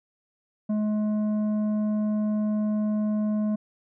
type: tone with tanh clipping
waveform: triangle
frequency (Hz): 212.1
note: G#3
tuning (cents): +37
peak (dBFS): -24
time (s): 0.69-3.56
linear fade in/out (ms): 10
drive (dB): 12
effects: none